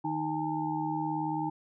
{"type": "tone cluster", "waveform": "sine", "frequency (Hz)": [155.3, 312.1, 820, 899], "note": ["D#3", "D#4", "G#5", "A5"], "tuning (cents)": [-3, 5, -22, 37], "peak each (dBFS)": [-37, -33, -35, -35], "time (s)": [0.04, 1.5], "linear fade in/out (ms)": 10, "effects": []}